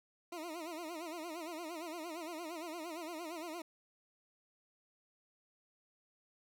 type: tone with vibrato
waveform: 20% pulse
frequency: 329.6 Hz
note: E4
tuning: in tune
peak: -37 dBFS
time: 0.32-3.62 s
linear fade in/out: 5 ms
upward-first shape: sine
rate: 8.7 Hz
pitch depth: 130 cents each way
effects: none